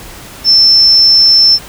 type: tone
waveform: sine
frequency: 5330 Hz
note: E8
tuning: 18 cents sharp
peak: -3 dBFS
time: 0.44-1.59 s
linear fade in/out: 50 ms
effects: pink hiss -31 dBFS RMS until 1.68 s